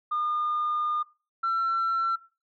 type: tone pair in turn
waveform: sine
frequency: 1215 / 1348.4 Hz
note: D#6 / E6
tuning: -42 / +39 cents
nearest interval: major second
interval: 181 cents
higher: second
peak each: -24 / -22 dBFS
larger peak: second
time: 0.11-1.03 / 1.43-2.16 s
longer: first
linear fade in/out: 10 ms
effects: noise-tail reverb RT60 0.3 s tail -18 dB re dry + tanh soft clip ceiling -21 dBFS